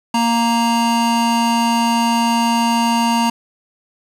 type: tone pair together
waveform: square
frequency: 233.1 / 932.4 Hz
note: A#3 / A#5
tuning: 0 / 0 cents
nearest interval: 2 octaves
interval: 2400 cents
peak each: -17 dBFS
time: 0.14-3.3 s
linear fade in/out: 5 ms
effects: low-pass 10000 Hz 12 dB/octave + 7-bit